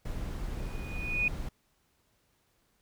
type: noise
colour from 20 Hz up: brown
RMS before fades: -36 dBFS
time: 0.05-1.49 s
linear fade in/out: 5 ms
type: tone with exponential growth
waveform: sine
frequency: 2475 Hz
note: D#7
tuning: 10 cents flat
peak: -23 dBFS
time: 0.59-1.28 s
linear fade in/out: 2 ms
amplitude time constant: 150 ms
effects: pink hiss -72 dBFS RMS until 2.81 s